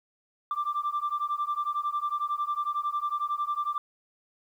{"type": "beating tone pair", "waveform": "sine", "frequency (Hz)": [1174.7, 1185.7], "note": ["D6", "D6"], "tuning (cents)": [0, 16], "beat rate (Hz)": 11, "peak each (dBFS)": -29, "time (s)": [0.51, 3.78], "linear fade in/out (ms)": 2, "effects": ["tanh soft clip ceiling -22 dBFS", "10-bit"]}